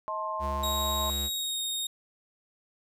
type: chord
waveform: sine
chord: A diminished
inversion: second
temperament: just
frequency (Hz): 633.6 / 880 / 1056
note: Eb5 / A5 / C6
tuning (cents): +31 / 0 / +16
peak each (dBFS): -36 / -37 / -32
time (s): 0.08-1.1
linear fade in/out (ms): 0
type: tone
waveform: square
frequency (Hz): 69.8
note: C#2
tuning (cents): +13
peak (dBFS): -33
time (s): 0.39-1.3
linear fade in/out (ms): 50
type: tone with pitch glide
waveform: sawtooth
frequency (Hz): 3790 to 3716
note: A#7 to A#7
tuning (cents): +28 to -6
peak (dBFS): -27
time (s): 0.63-1.87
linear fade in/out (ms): 5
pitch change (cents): -34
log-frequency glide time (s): 1.27-1.61
effects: none